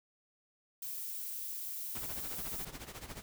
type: noise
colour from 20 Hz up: violet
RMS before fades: -41 dBFS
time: 0.82-2.65 s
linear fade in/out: 5 ms
type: noise with tremolo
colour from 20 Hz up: pink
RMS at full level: -44 dBFS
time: 1.95-3.22 s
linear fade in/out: 0 ms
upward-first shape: sine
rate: 14 Hz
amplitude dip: 75%
effects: none